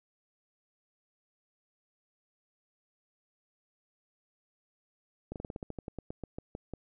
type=slowing click train; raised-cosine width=2 ms; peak=-25 dBFS; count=16; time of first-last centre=5.32-6.737 s; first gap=38 ms; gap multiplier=1.12; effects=none